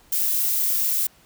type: noise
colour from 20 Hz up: violet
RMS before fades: -22 dBFS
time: 0.12-1.07 s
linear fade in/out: 5 ms
effects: pink hiss -55 dBFS RMS until 1.25 s